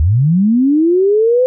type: linear sweep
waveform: sine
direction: up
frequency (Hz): 69.3 to 516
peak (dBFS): -8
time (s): 0-1.46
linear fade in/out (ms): 0
effects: none